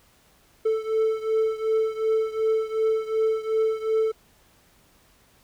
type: beating tone pair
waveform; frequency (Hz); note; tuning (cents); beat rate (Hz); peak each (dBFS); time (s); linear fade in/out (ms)
triangle; 440 / 442.7; A4 / A4; 0 / +11; 2.7; -21 / -24; 0.65-4.12; 10
effects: pink hiss -59 dBFS RMS until 5.43 s